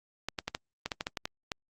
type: clicks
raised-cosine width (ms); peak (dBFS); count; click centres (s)
0.2; -15; 11; 0.286 / 0.388 / 0.48 / 0.549 / 0.86 / 0.918 / 1.009 / 1.069 / 1.172 / 1.255 / 1.518
effects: Opus 48 kbps